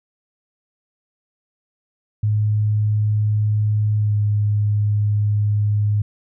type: tone with pitch glide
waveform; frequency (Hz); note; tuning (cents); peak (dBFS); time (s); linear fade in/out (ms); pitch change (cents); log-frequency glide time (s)
sine; 106 to 104.3; G#2 to G#2; +36 to +8; -15; 2.23-6.02; 5; -28; 3.98-4.15
effects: none